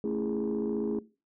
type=chord; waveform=sine; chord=A major seventh; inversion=none; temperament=just; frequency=220 / 275 / 330 / 412.5 Hz; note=A3 / C#4 / E4 / G#4; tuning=0 / -14 / +2 / -12 cents; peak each=-31 / -35 / -34 / -31 dBFS; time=0.04-0.99 s; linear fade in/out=2 ms; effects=noise-tail reverb RT60 0.3 s tail -19 dB re dry + tanh soft clip ceiling -23 dBFS